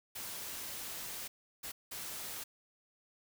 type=noise bursts at uneven times; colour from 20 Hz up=white; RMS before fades=-43 dBFS; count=3; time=0.15-1.28 / 1.63-1.72 / 1.91-2.44 s; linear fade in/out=10 ms; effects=none